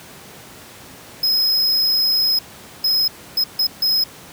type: tone bursts at uneven times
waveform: square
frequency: 5110 Hz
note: D#8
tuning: 45 cents sharp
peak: -15 dBFS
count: 5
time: 1.23-2.39 / 2.84-3.08 / 3.37-3.44 / 3.59-3.67 / 3.82-4.04 s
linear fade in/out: 5 ms
effects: pink hiss -40 dBFS RMS until 4.32 s + high-pass 100 Hz 12 dB/octave